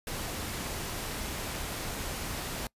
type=noise; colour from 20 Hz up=pink; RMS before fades=-36 dBFS; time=0.07-2.67 s; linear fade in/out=2 ms; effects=noise-tail reverb RT60 0.1 s tail -24 dB re dry + resampled to 32000 Hz